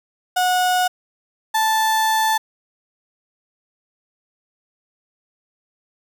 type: tone pair in turn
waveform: 35% pulse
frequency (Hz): 730 / 879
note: F#5 / A5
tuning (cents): -24 / -2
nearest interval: minor third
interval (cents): 322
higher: second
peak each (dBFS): -14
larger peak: neither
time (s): 0.36-0.88 / 1.54-2.38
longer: second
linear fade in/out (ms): 10
effects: none